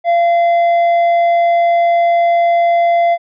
triangle tone with tanh clipping, 686 Hz, F5, 31 cents flat, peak -10 dBFS, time 0.04-3.18 s, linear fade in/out 50 ms, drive 10 dB, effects none

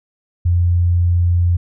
sine tone, 87.31 Hz, F2, in tune, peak -11 dBFS, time 0.45-1.57 s, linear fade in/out 10 ms, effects none

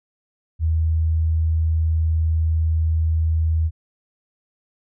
sine tone, 80.3 Hz, E2, 45 cents flat, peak -16 dBFS, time 0.59-3.71 s, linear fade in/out 50 ms, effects none

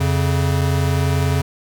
square tone pair together, 87.23 / 138.59 Hz, F2 / C#3, -2 / 0 cents, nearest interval minor sixth, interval 802 cents, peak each -19 dBFS, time 0-1.42 s, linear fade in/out 10 ms, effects none

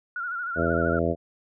sine tone with vibrato, 1416 Hz, F6, 23 cents sharp, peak -28 dBFS, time 0.16-0.99 s, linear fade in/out 2 ms, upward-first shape sine, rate 13 Hz, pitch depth 73 cents each way
harmonic tone, 83.6 Hz, E2, 25 cents sharp, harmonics 1 / 2 / 3 / 4 / 5 / 6 / 7 / 8, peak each -30 / -30 / -30 / -30 / -30 / -30 / -30 / -30 dBFS, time 0.55-1.16 s, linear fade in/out 50 ms
effects none

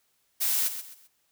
blue noise with echo, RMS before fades -26 dBFS, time 0.4-0.69 s, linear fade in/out 20 ms, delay 130 ms, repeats 3, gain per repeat -10 dB, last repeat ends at 1.08 s, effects white hiss -71 dBFS RMS until 1.31 s

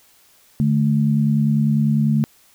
sine tone pair together, 146.83 / 216.9 Hz, D3 / A3, 0 / -25 cents, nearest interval perfect fifth, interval 675 cents, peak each -17 dBFS, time 0.6-2.24 s, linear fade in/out 0 ms, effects white hiss -54 dBFS RMS until 2.54 s

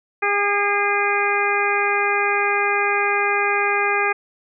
harmonic tone with a mistuned harmonic, 405.8 Hz, G#4, 40 cents flat, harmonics 1 / 2 / 3 / 4 / 5 / 6, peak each -24 / -24 / -24 / -24 / -24 / -24 dBFS, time 0.22-4.13 s, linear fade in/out 10 ms, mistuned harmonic 5, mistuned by +32 cents, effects none

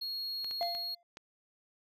triangle tone, 4300 Hz, C8, 47 cents sharp, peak -34 dBFS, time 0.01-0.95 s, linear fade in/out 10 ms
clicks, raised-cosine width 0.2 ms, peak -29 dBFS, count 5, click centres 0.445 / 0.511 / 0.628 / 0.75 / 1.171 s
triangle tone with exponential decay, 692 Hz, F5, 16 cents flat, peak -27 dBFS, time 0.61-1.03 s, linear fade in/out 1 ms, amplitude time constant 91 ms
effects none

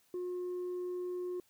sine tone with tanh clipping, 359.5 Hz, F#4, 50 cents flat, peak -36 dBFS, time 0.14-1.4 s, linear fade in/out 2 ms, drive 1 dB, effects white hiss -70 dBFS RMS until 1.49 s

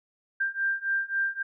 sine beating tone pair, 1583 / 1586.7 Hz, G6 / G6, +17 / +21 cents, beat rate 3.7 Hz, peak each -29 / -28 dBFS, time 0.4-1.43 s, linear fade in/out 10 ms, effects none

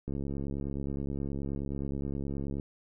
click train, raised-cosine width 3 ms, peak -23 dBFS, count 176, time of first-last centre 0.08-2.598 s, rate 69.5 Hz, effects none

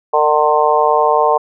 harmonic tone with a mistuned harmonic, 150.8 Hz, D3, 46 cents sharp, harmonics 3 / 4 / 5 / 6 / 7, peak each -16 / -16 / -16 / -16 / -16 dBFS, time 0.13-1.38 s, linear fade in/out 10 ms, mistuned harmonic 3, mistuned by +15 cents, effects none

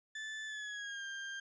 35% pulse tone with pitch glide, 1747 to 1592.8 Hz, A6 to G6, -13 to +27 cents, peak -39 dBFS, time 0.15-1.4 s, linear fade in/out 5 ms, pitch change -160 cents, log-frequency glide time 0.46-1.05 s, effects resampled to 16000 Hz

